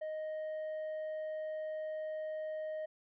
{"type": "tone with tanh clipping", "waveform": "sine", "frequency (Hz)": 622.3, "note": "D#5", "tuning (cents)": 0, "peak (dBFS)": -38, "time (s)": [0.01, 2.86], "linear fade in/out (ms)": 10, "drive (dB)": 4, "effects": []}